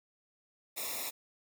white noise with comb filter, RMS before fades -38 dBFS, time 0.76-1.11 s, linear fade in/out 20 ms, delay 0.65 ms, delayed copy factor -1, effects none

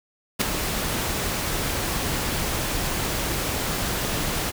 pink noise with ADSR envelope, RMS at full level -17 dBFS, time 0.39-4.52 s, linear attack 25 ms, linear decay 4 ms, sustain -9 dB, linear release 30 ms, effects none

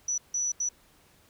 sine tone bursts at uneven times, 5920 Hz, F#8, in tune, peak -26 dBFS, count 3, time 0.08-0.18 / 0.34-0.52 / 0.6-0.69 s, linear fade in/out 5 ms, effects pink hiss -61 dBFS RMS until 1.29 s

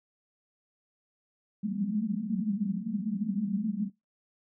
pink band-pass noise, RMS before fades -31 dBFS, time 1.63-3.9 s, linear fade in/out 10 ms, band 190 to 220 Hz, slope 96 dB/octave, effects noise-tail reverb RT60 0.2 s tail -22 dB re dry

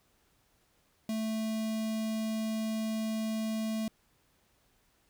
square tone with notch filter, 220 Hz, A3, in tune, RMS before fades -33 dBFS, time 1.09-3.88 s, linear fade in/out 2 ms, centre 1400 Hz, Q 1, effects pink hiss -70 dBFS RMS until 5.09 s

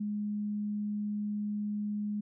sine tone, 208.2 Hz, G#3, 5 cents sharp, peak -31 dBFS, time 0-2.21 s, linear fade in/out 10 ms, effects none

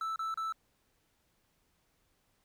triangle tone bursts, 1318.5 Hz, E6, in tune, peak -31 dBFS, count 3, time 0.01-0.524 s, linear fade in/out 2 ms, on 150 ms, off 32 ms, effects pink hiss -74 dBFS RMS until 2.44 s

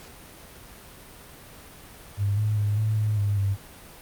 sine tone with pitch steps, 100.7 / 106.4 / 103.7 / 108.4 / 106.7 / 101.9 / 98.8 Hz, G2 / G#2 / G#2 / A2 / G#2 / G#2 / G2, +47 / +42 / -2 / -25 / +47 / -32 / +14 cents, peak -21 dBFS, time 2.17-3.57 s, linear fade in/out 50 ms, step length 200 ms, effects pink hiss -46 dBFS RMS until 4.01 s + Opus 48 kbps

